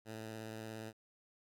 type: tone with vibrato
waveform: 10% pulse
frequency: 110.6 Hz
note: A2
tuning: 9 cents sharp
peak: -36 dBFS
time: 0.05-0.93 s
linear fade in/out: 50 ms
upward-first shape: sine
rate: 17 Hz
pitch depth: 23 cents each way
effects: none